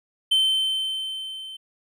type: tone with level ramp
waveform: triangle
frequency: 3089 Hz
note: G7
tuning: 26 cents flat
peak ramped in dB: -14 to -34 dBFS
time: 0.31-1.57 s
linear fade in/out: 10 ms
effects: none